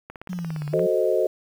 click train, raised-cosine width 0.5 ms, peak -22 dBFS, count 13, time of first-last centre 0.1-0.794 s, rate 17.3 Hz
sine exponential two-way sweep, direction down then up, 186.3 to 144.4 to 186.3 Hz, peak -27 dBFS, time 0.29-0.87 s, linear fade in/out 10 ms, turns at 0.68 s
sine chord, F# diminished seventh, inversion none, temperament equal, 370 / 440 / 523.3 / 622.3 Hz, F#4 / A4 / C5 / Eb5, 0 / 0 / 0 / 0 cents, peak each -24 dBFS, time 0.73-1.27 s, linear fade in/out 5 ms
effects 8-bit

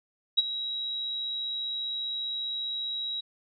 sine tone with ADSR envelope, 3855 Hz, B7, 43 cents flat, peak -16 dBFS, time 0.37-3.21 s, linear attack 16 ms, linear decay 26 ms, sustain -14 dB, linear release 13 ms, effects none

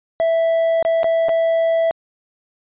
triangle tone with dropouts, 659 Hz, E5, 1 cent flat, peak -12 dBFS, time 0.2-1.91 s, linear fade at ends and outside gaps 0 ms, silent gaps 0.826-0.85 / 1.032-1.043 / 1.285-1.292 s, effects resampled to 8000 Hz

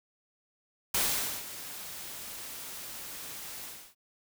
white noise with ADSR envelope, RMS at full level -27 dBFS, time 0.94-3.95 s, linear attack 6 ms, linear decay 480 ms, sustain -15 dB, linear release 310 ms, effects none

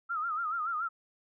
sine tone with vibrato, 1305 Hz, E6, 18 cents flat, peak -30 dBFS, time 0.09-0.89 s, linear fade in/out 20 ms, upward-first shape sine, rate 7 Hz, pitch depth 120 cents each way, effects none

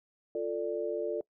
sine chord, D minor, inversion first, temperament equal with one note detuned, 349.2 / 444.3 / 587.3 Hz, F4 / A4 / D5, 0 / +17 / 0 cents, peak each -36 / -33 / -35 dBFS, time 0.35-1.21 s, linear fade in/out 2 ms, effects noise-tail reverb RT60 0.1 s tail -23 dB re dry

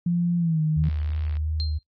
sine tone with pitch glide, 173.3 to 155.29 Hz, F3 to D#3, -13 to -3 cents, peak -19 dBFS, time 0.06-0.89 s, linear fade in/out 5 ms, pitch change -190 cents, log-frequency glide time 0.38-0.61 s
sine tone with vibrato, 77.4 Hz, D#2, 9 cents flat, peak -23 dBFS, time 0.76-1.79 s, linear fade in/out 20 ms, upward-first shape sine, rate 2.9 Hz, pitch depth 24 cents each way
click train, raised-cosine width 0.3 ms, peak -29 dBFS, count 37, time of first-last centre 0.84-1.369 s, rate 68 Hz
sine tone with exponential decay, 4170 Hz, C8, 7 cents flat, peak -26 dBFS, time 1.6-1.83 s, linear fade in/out 0 ms, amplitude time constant 49 ms
effects noise-tail reverb RT60 0.1 s tail -21 dB re dry + MP3 32 kbps

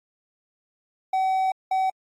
triangle tone bursts at uneven times, 759 Hz, F#5, 44 cents sharp, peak -18 dBFS, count 2, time 1.13-1.52 / 1.71-1.9 s, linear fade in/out 5 ms, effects AAC 48 kbps

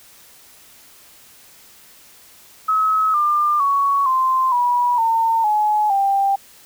sine tone with pitch steps, 1283 / 1197.1 / 1116.9 / 1042.1 / 972.3 / 907.2 / 846.5 / 789.8 Hz, E6 / D6 / C#6 / C6 / B5 / A#5 / G#5 / G5, -47 / +33 / +13 / -7 / -27 / -47 / +33 / +13 cents, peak -14 dBFS, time 2.68-6.36 s, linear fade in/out 10 ms, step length 460 ms, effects white hiss -47 dBFS RMS until 6.65 s

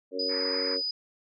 harmonic tone, 92.5 Hz, F#2, in tune, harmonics 3 / 4 / 5 / 6, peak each -37 / -39 / -33 / -36 dBFS, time 0.11-0.82 s, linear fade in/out 50 ms
sine tone, 4968 Hz, D#8, 3 cents flat, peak -28 dBFS, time 0.19-0.91 s, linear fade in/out 5 ms
white band-pass noise, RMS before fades -41 dBFS, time 0.28-0.78 s, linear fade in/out 50 ms, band 860 to 2300 Hz, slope 96 dB/octave
effects none

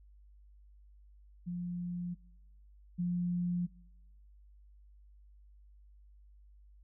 sine tone pair in turn, 176.1 / 176.1 Hz, F3 / F3, +15 / +15 cents, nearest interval unison, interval 0 cents, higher neither, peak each -35 / -30 dBFS, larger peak second, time 1.46-2.15 / 2.98-3.67 s, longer neither, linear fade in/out 20 ms, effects noise-tail reverb RT60 0.9 s tail -24 dB re dry + added 50 Hz sine -56 dBFS peak until 6.83 s

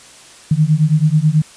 sine beating tone pair, 149.7 / 158.9 Hz, D3 / D#3, +33 / +37 cents, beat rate 9.2 Hz, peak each -13 dBFS, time 0.51-1.42 s, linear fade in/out 5 ms, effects white hiss -41 dBFS RMS until 1.56 s + resampled to 22050 Hz

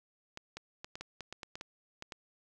clicks, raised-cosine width 0.2 ms, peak -25 dBFS, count 12, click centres 0.374 / 0.57 / 0.845 / 0.955 / 1.01 / 1.207 / 1.326 / 1.432 / 1.555 / 1.611 / 2.024 / 2.122 s, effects none

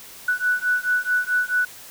sine beating tone pair, 1480 / 1484.6 Hz, F#6 / F#6, 0 / +5 cents, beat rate 4.6 Hz, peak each -22 dBFS, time 0.28-1.65 s, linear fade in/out 5 ms, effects white hiss -42 dBFS RMS until 1.9 s

